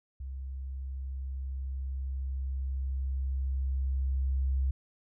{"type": "tone with level ramp", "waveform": "sine", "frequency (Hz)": 66.4, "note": "C2", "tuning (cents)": 26, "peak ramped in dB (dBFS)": [-36, -25], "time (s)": [0.2, 4.71], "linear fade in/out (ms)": 5, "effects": []}